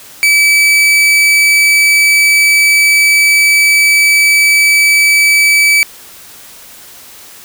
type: tone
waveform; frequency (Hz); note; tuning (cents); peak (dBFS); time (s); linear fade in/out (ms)
40% pulse; 2300; D7; -37; -5; 0.23-5.83; 0
effects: white hiss -35 dBFS RMS until 7.44 s